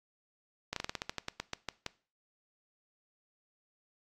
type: slowing click train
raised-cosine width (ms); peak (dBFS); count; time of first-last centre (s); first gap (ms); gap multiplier
0.2; -17; 14; 0.73-1.864; 33; 1.15
effects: noise-tail reverb RT60 0.4 s tail -21 dB re dry + AAC 64 kbps